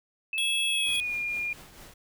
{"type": "tone with pitch glide", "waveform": "sine", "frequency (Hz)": [2618, 2415], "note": ["E7", "D7"], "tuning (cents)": [-13, 48], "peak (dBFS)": -28, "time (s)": [0.33, 1.53], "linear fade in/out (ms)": 2, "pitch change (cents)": -139, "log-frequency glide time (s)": [0.67, 1.16]}
{"type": "tone", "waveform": "square", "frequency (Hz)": 3336, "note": "G#7", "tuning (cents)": 7, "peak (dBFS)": -27, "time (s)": [0.38, 1], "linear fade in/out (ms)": 0}
{"type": "noise with tremolo", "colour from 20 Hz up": "pink", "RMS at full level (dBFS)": -47, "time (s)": [0.86, 1.94], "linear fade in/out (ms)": 5, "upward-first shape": "triangle", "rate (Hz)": 4.4, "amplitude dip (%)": 55}
{"type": "tone with exponential growth", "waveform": "5% pulse", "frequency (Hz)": 2341, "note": "D7", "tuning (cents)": -6, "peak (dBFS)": -27, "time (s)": [0.88, 0.96], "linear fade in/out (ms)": 0, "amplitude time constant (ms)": 16}
{"effects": []}